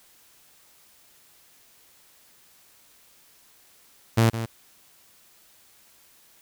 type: tone with echo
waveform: sawtooth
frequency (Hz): 114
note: A#2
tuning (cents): -38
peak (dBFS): -12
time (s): 4.17-4.3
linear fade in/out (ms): 10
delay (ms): 160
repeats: 1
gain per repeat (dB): -11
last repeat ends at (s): 4.46
effects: white hiss -57 dBFS RMS until 6.41 s